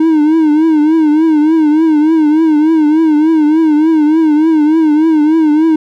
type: tone with vibrato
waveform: triangle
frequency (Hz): 311.1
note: D#4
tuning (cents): 0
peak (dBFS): -4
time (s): 0-5.76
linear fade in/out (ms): 5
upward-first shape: triangle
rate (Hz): 3.4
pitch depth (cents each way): 100
effects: none